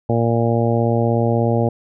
harmonic tone, 116.54 Hz, A#2, in tune, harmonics 1 / 2 / 3 / 4 / 5 / 6 / 7, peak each -18 / -21 / -24 / -22 / -23 / -27 / -27 dBFS, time 0.09-1.69 s, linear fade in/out 5 ms, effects none

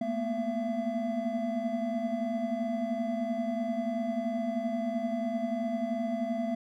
triangle tone cluster, 220 / 232.7 / 243 / 673 Hz, A3 / A#3 / B3 / E5, 0 / -3 / -28 / +36 cents, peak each -34 / -35 / -32 / -31 dBFS, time 0.01-6.55 s, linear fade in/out 5 ms, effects none

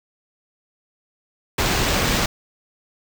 pink noise with sample-and-hold, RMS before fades -20 dBFS, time 1.58-2.26 s, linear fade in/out 5 ms, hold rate 11025 Hz, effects none

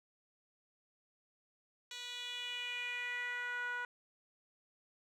10% pulse tone with band-pass filter sweep, 488.3 Hz, B4, 20 cents flat, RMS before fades -41 dBFS, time 1.91-3.85 s, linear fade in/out 2 ms, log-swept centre 4400 to 1300 Hz, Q 3.5, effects none

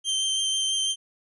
sawtooth tone with vibrato, 3136 Hz, G7, in tune, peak -20 dBFS, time 0.04-0.96 s, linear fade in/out 50 ms, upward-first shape sine, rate 6.1 Hz, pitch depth 12 cents each way, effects resampled to 24000 Hz

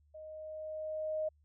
sine tone with level ramp, 622.3 Hz, D#5, in tune, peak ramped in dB -46 to -31 dBFS, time 0.14-1.29 s, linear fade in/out 10 ms, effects added 74 Hz sine -65 dBFS peak until 1.44 s

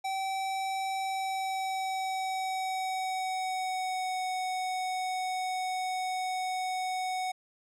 square tone with pitch glide, 770 to 742.9 Hz, G5 to F#5, -31 to +7 cents, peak -31 dBFS, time 0.04-7.32 s, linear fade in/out 10 ms, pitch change -62 cents, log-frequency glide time 0.99-4.24 s, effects low-pass 10000 Hz 12 dB/octave

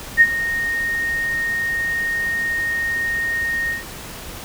sine tone with ADSR envelope, 1853 Hz, A#6, 11 cents flat, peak -5 dBFS, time 0.17-3.84 s, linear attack 40 ms, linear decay 49 ms, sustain -14 dB, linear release 140 ms, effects pink hiss -34 dBFS RMS until 4.44 s

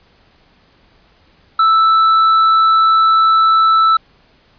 sine tone with tanh clipping, 1318.5 Hz, E6, in tune, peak -9 dBFS, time 1.59-3.97 s, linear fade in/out 5 ms, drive 6 dB, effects pink hiss -52 dBFS RMS until 4.58 s + resampled to 11025 Hz

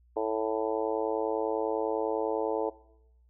harmonic tone, 110 Hz, A2, in tune, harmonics 3 / 4 / 5 / 6 / 7 / 8 / 9, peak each -36 / -30 / -34 / -36 / -39 / -36 / -44 dBFS, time 0.16-2.7 s, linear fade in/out 10 ms, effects noise-tail reverb RT60 0.8 s tail -20 dB re dry + added 60 Hz sine -59 dBFS peak until 3.29 s

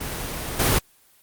pink noise with level steps, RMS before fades -30 / -19 dBFS, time 0-0.79 s, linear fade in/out 10 ms, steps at 0.59 s, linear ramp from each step 10 ms, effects white hiss -57 dBFS RMS until 1.22 s + Opus 24 kbps

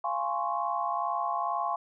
sine chord, Db major seventh, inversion first, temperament equal with one note detuned, 692 / 830.6 / 1046.5 / 1108.7 Hz, F5 / Ab5 / C6 / Db6, -16 / 0 / 0 / 0 cents, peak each -33 / -33 / -33 / -33 dBFS, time 0.04-1.76 s, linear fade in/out 5 ms, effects none

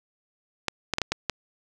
clicks, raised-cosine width 0.2 ms, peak -7 dBFS, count 6, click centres 0.683 / 0.937 / 0.984 / 1.017 / 1.12 / 1.297 s, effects none

